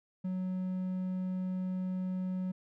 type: tone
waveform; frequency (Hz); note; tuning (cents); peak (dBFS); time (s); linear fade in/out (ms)
triangle; 185; F#3; 0; -30; 0.24-2.52; 10
effects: none